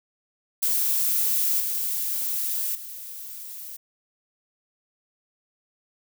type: noise with level steps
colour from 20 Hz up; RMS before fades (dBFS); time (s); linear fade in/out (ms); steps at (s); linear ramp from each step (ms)
violet; -23 / -27 / -38; 0.62-3.77; 10; 1.6 / 2.75; 2
effects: none